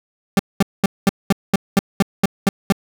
40% pulse tone bursts, 196 Hz, G3, in tune, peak -9 dBFS, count 11, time 0.37-2.723 s, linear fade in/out 2 ms, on 23 ms, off 210 ms, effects none

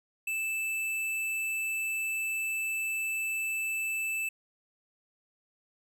sine tone with tanh clipping, 2637 Hz, E7, in tune, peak -31 dBFS, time 0.27-4.29 s, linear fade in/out 5 ms, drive 17 dB, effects none

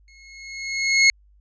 sawtooth tone with exponential growth, 2168 Hz, C#7, 39 cents flat, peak -7 dBFS, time 0.08-1.1 s, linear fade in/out 1 ms, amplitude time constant 220 ms, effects added 50 Hz sine -52 dBFS peak until 1.4 s + resampled to 16000 Hz

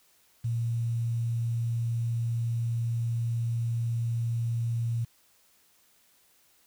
sine tone with quantisation, 116.54 Hz, A#2, in tune, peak -26 dBFS, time 0.44-5.05 s, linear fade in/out 10 ms, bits 9, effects white hiss -64 dBFS RMS until 6.66 s

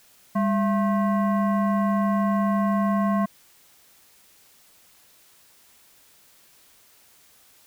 sine tone with frequency modulation, 200.9 Hz, G3, 43 cents sharp, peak -19 dBFS, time 0.35-3.26 s, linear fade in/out 10 ms, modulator 874 Hz, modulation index 0.82, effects white hiss -56 dBFS RMS until 7.66 s

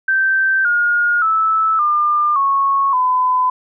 sine tone with pitch steps, 1557 / 1427.8 / 1309.3 / 1200.6 / 1101 / 1009.6 Hz, G6 / F6 / E6 / D6 / C#6 / B5, -12 / +38 / -12 / +38 / -12 / +38 cents, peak -12 dBFS, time 0.08-3.5 s, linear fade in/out 5 ms, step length 570 ms, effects none

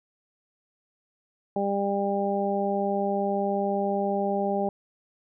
harmonic tone, 199.4 Hz, G3, 30 cents sharp, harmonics 1 / 2 / 3 / 4, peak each -29 / -29 / -29 / -29 dBFS, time 1.56-4.69 s, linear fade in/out 2 ms, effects none

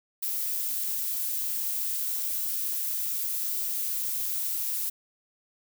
violet noise, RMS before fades -30 dBFS, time 0.22-4.9 s, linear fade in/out 10 ms, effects none

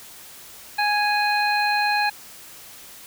harmonic tone, 830.6 Hz, G#5, in tune, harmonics 1 / 2 / 3 / 5, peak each -21 / -24 / -26 / -28 dBFS, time 0.78-2.1 s, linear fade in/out 10 ms, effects white hiss -43 dBFS RMS until 3.06 s

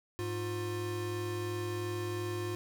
square tone pair together, 103.7 / 354 Hz, G#2 / F4, -2 / +23 cents, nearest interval octave + major sixth, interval 2125 cents, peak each -38 / -37 dBFS, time 0.19-2.55 s, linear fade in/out 0 ms, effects none

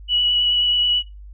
sine tone with vibrato, 2939 Hz, F#7, 12 cents flat, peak -15 dBFS, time 0.08-1.03 s, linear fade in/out 50 ms, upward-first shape sine, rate 9.3 Hz, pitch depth 13 cents each way, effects noise-tail reverb RT60 0.2 s tail -19 dB re dry + added 50 Hz sine -36 dBFS peak until 1.33 s

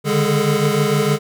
square tone cluster, 144 / 150.5 / 204.2 / 416.4 / 443.4 Hz, D3 / D3 / G#3 / G#4 / A4, -34 / +43 / -29 / +5 / +13 cents, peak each -22 dBFS, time 0.04-1.19 s, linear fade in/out 50 ms, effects none

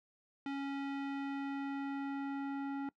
square tone with low-pass filter sweep, 277.2 Hz, C#4, in tune, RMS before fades -39 dBFS, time 0.46-2.89 s, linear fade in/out 2 ms, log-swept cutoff 2900 to 1400 Hz, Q 0.99, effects noise-tail reverb RT60 0.1 s tail -22 dB re dry

